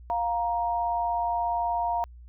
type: tone pair together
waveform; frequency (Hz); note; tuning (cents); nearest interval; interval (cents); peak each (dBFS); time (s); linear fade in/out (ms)
sine; 702 / 938.5; F5 / A#5; +9 / +11; perfect fourth; 502; -27 / -27; 0.1-2.04; 0
effects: added 60 Hz sine -44 dBFS peak until 2.28 s